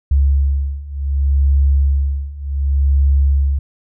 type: beating tone pair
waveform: sine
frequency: 69 / 69.67 Hz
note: C#2 / C#2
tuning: -7 / +9 cents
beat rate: 0.67 Hz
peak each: -16 / -14 dBFS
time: 0.11-3.59 s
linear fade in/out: 5 ms
effects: none